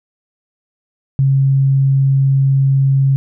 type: tone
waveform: sine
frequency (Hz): 136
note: C#3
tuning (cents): -33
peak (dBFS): -9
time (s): 1.19-3.16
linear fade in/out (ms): 0
effects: none